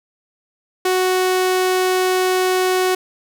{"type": "tone", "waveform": "sawtooth", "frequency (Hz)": 370, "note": "F#4", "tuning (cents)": 0, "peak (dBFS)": -11, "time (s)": [0.85, 2.95], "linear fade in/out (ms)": 5, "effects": []}